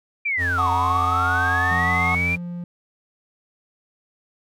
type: linear two-way sweep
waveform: sine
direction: down then up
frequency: 2400 to 904 to 2400 Hz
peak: -20 dBFS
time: 0.25-2.36 s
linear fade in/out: 10 ms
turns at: 0.71 s
type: tone with vibrato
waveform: square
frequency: 88.4 Hz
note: F2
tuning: 22 cents sharp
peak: -26 dBFS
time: 0.37-2.38 s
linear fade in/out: 50 ms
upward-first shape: sine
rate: 8.8 Hz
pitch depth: 10 cents each way
type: chord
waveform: triangle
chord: D# half-diminished seventh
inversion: first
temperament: equal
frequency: 740 / 880 / 1108.7 / 1244.5 Hz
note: F#5 / A5 / C#6 / D#6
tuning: 0 / 0 / 0 / 0 cents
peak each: -25 / -28 / -25 / -26 dBFS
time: 0.58-2.15 s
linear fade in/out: 2 ms
type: tone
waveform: triangle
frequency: 174.61 Hz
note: F3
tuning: in tune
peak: -26 dBFS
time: 1.71-2.64 s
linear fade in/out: 2 ms
effects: none